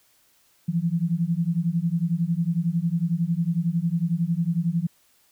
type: beating tone pair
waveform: sine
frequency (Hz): 163.5 / 174.5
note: E3 / F3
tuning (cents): -14 / -1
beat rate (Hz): 11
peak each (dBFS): -24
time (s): 0.68-4.87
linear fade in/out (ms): 10
effects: white hiss -62 dBFS RMS until 5.31 s